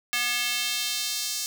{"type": "tone with high-pass filter sweep", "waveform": "square", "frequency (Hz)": 242.2, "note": "B3", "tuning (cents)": -34, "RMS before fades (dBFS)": -28, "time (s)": [0.13, 1.46], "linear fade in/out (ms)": 0, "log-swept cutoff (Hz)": [2100, 5400], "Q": 1.4, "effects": []}